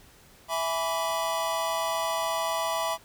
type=chord; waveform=square; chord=E dominant seventh; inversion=none; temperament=equal with one note detuned; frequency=659.3 / 830.6 / 987.8 / 1155.1 Hz; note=E5 / G#5 / B5 / D6; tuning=0 / 0 / 0 / -29 cents; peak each=-31 / -36 / -32 / -34 dBFS; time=0.48-2.98 s; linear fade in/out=50 ms; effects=pink hiss -55 dBFS RMS until 3.04 s